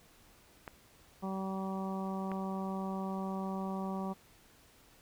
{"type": "clicks", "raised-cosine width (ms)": 0.5, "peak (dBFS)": -27, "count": 2, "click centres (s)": [0.678, 2.317]}
{"type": "harmonic tone", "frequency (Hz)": 191.6, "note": "G3", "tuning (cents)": -39, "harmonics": [1, 2, 3, 4, 5, 6], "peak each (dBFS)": [-36, -44, -46, -44, -46, -47], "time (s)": [1.22, 4.14], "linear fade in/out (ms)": 20}
{"effects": ["pink hiss -62 dBFS RMS until 5.01 s"]}